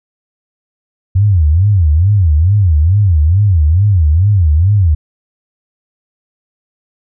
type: tone with vibrato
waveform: sine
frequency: 88.3 Hz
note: F2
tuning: 20 cents sharp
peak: -6 dBFS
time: 1.15-4.95 s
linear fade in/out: 10 ms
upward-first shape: sine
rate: 2.3 Hz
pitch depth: 300 cents each way
effects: none